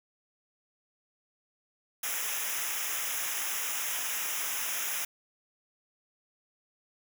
white noise with comb filter, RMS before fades -33 dBFS, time 2.03-5.05 s, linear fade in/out 5 ms, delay 0.23 ms, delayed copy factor -1, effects none

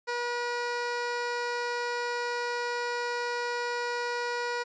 15% pulse tone, 482.1 Hz, B4, 42 cents flat, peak -23 dBFS, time 0.07-4.64 s, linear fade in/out 20 ms, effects resampled to 16000 Hz

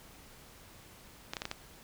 clicks, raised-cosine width 0.2 ms, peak -18 dBFS, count 5, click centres 1.335 / 1.368 / 1.419 / 1.454 / 1.514 s, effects pink hiss -55 dBFS RMS until 1.83 s

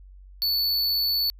square tone, 4458 Hz, C#8, 9 cents sharp, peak -22 dBFS, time 0.42-1.3 s, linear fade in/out 0 ms, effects added 47 Hz sine -44 dBFS peak until 1.39 s

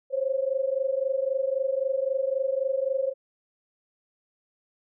sine tone pair together, 524.2 / 548 Hz, C5 / C#5, +3 / -20 cents, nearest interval minor second, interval 77 cents, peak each -26 / -27 dBFS, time 0.1-3.14 s, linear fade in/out 50 ms, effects none

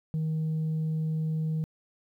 sine tone, 157.7 Hz, D#3, 24 cents sharp, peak -24 dBFS, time 0.14-1.64 s, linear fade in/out 0 ms, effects tanh soft clip ceiling -25 dBFS + 11-bit

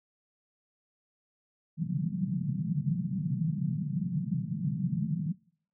pink band-pass noise, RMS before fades -31 dBFS, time 1.77-5.35 s, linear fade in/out 50 ms, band 140 to 190 Hz, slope 48 dB/octave, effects noise-tail reverb RT60 0.6 s tail -24 dB re dry

